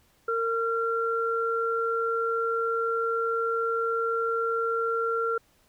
sine tone pair together, 458.4 / 1372 Hz, A#4 / F6, -29 / -31 cents, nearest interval octave + perfect fifth, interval 1898 cents, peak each -27 / -27 dBFS, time 0.28-5.38 s, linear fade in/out 5 ms, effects pink hiss -64 dBFS RMS until 5.68 s

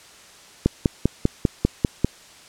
click train, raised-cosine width 3 ms, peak -3 dBFS, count 8, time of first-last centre 0.66-2.046 s, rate 5.05 Hz, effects white hiss -47 dBFS RMS until 2.48 s + low-pass 8000 Hz 12 dB/octave

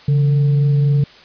sine tone with frequency modulation, 141.5 Hz, C#3, 36 cents sharp, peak -11 dBFS, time 0.08-1.04 s, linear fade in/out 5 ms, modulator 307 Hz, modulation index 0.22, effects white hiss -43 dBFS RMS until 1.24 s + resampled to 11025 Hz

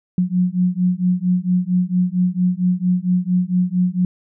sine beating tone pair, 178.6 / 183 Hz, F3 / F#3, +39 / -19 cents, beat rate 4.4 Hz, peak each -18 / -18 dBFS, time 0.18-4.05 s, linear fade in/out 2 ms, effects none

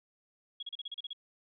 sine tone bursts, 3322 Hz, G#7, in tune, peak -37 dBFS, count 9, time 0.6-1.132 s, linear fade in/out 5 ms, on 28 ms, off 35 ms, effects none

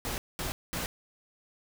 pink noise bursts, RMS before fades -34 dBFS, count 3, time 0.05-0.86 s, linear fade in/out 0 ms, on 130 ms, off 210 ms, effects none

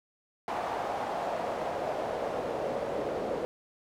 pink noise with band-pass filter sweep, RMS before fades -33 dBFS, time 0.48-3.45 s, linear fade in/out 0 ms, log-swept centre 780 to 490 Hz, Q 2.6, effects none

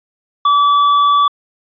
sine tone with hard clipping, 1151 Hz, D6, 35 cents flat, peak -10 dBFS, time 0.45-1.28 s, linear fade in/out 5 ms, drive 6 dB, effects resampled to 11025 Hz

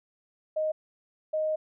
sine tone bursts at uneven times, 622.3 Hz, D#5, in tune, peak -25 dBFS, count 2, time 0.56-0.72 / 1.33-1.56 s, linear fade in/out 10 ms, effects none

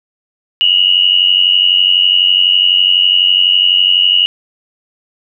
sine tone pair together, 2851 / 2943 Hz, F7 / F#7, +35 / -10 cents, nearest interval minor second, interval 55 cents, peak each -10 dBFS, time 0.61-4.26 s, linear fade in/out 0 ms, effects none

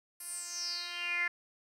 10% pulse tone with band-pass filter sweep, 349.2 Hz, F4, in tune, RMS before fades -37 dBFS, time 0.2-1.28 s, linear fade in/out 5 ms, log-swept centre 11000 to 1900 Hz, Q 7.8, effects none

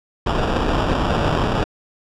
pink noise with sample-and-hold, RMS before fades -19 dBFS, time 0.26-1.64 s, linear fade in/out 5 ms, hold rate 2100 Hz, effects low-pass 4000 Hz 12 dB/octave

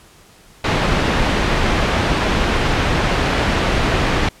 pink low-pass noise, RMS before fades -17 dBFS, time 0.64-4.29 s, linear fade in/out 5 ms, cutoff 3200 Hz, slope 12 dB/octave, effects pink hiss -47 dBFS RMS until 4.4 s + low-pass 12000 Hz 12 dB/octave

